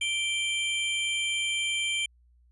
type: tone pair together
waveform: square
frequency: 2349 / 3138 Hz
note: D7 / G7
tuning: 0 / +1 cents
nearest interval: perfect fourth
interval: 501 cents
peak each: -30 / -30 dBFS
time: 0.01-2.06 s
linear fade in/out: 5 ms
effects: added 60 Hz sine -58 dBFS peak until 2.51 s + resampled to 24000 Hz